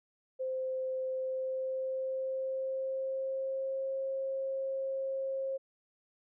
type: tone with pitch glide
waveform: sine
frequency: 520 to 536.2 Hz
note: C5 to C5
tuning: -11 to +42 cents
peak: -32 dBFS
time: 0.39-5.58 s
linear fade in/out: 20 ms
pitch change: +53 cents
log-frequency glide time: 1.09-3.96 s
effects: none